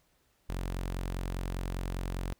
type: tone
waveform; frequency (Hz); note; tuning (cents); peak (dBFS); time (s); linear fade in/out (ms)
sawtooth; 45; F#1; -47; -29; 0.49-2.33; 0
effects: pink hiss -71 dBFS RMS until 2.39 s